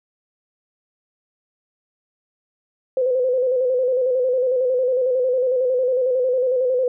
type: tone with vibrato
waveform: sine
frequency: 508 Hz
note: B4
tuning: 49 cents sharp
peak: -16 dBFS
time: 2.97-6.88 s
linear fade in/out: 2 ms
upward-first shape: square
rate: 11 Hz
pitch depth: 47 cents each way
effects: none